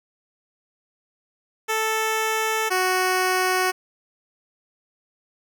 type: tone pair in turn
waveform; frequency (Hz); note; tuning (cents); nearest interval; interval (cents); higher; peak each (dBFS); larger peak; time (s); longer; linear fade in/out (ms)
10% pulse; 440 / 370; A4 / F#4; 0 / 0; minor third; 300; first; -13 / -11; second; 1.68-2.7 / 2.7-3.72; neither; 20
effects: none